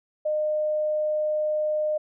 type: tone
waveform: sine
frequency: 610 Hz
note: D#5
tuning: 34 cents flat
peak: -22 dBFS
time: 0.25-1.98 s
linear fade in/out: 10 ms
effects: none